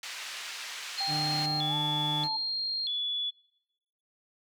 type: band-pass noise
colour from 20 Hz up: pink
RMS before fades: -40 dBFS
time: 0.03-1.46 s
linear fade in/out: 2 ms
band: 1800 to 5800 Hz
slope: 12 dB/octave
type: tone with vibrato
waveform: sine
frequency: 3800 Hz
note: A#7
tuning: 33 cents sharp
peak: -29 dBFS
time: 0.97-3.31 s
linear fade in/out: 20 ms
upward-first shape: square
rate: 0.79 Hz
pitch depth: 180 cents each way
type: tone with pitch glide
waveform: sine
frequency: 787 to 878.3 Hz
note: G5 to A5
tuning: +7 to -3 cents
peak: -34 dBFS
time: 1-2.37 s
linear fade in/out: 10 ms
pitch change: +190 cents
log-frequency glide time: 1.68-1.75 s
type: tone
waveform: 30% pulse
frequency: 150.5 Hz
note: D3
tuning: 43 cents sharp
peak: -30 dBFS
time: 1.07-2.29 s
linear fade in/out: 50 ms
effects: noise-tail reverb RT60 0.9 s tail -21 dB re dry